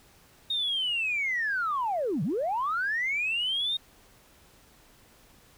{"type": "linear two-way sweep", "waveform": "sine", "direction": "down then up", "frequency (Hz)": [3729, 134, 3729], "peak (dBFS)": -25, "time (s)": [0.5, 3.77], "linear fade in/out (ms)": 5, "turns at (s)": 2.23, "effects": ["tanh soft clip ceiling -21 dBFS", "pink hiss -58 dBFS RMS until 5.57 s"]}